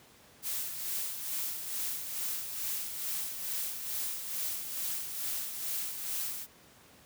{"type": "noise with tremolo", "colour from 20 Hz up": "blue", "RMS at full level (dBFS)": -34, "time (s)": [0.42, 6.47], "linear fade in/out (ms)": 50, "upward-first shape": "sine", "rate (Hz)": 2.3, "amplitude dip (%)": 50, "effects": ["pink hiss -58 dBFS RMS until 7.05 s", "high-pass 80 Hz 12 dB/octave"]}